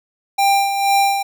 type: tone with tremolo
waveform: square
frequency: 793 Hz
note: G5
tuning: 20 cents sharp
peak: -12 dBFS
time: 0.38-1.23 s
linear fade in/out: 10 ms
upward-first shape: sine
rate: 2.1 Hz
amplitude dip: 55%
effects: none